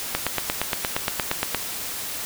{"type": "click train", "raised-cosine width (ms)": 0.3, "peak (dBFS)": -5, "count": 13, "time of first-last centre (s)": [0.15, 1.547], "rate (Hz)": 8.59, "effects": ["white hiss -31 dBFS RMS until 2.25 s"]}